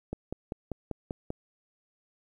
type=click train; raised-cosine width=2 ms; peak=-20 dBFS; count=7; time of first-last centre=0.13-1.304 s; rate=5.11 Hz; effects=10-bit